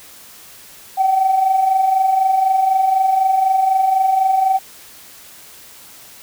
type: tone pair together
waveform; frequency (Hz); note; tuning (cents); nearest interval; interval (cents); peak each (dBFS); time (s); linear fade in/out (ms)
sine; 743 / 767; F#5 / G5; +7 / -38; minor second; 55; -20 / -12; 0.97-4.59; 20
effects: tanh soft clip ceiling -5 dBFS + white hiss -41 dBFS RMS until 6.22 s